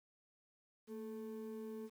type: ring-modulated tone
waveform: triangle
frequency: 329.6 Hz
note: E4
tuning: in tune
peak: -39 dBFS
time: 0.87-1.9 s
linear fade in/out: 50 ms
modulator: 105 Hz
effects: 11-bit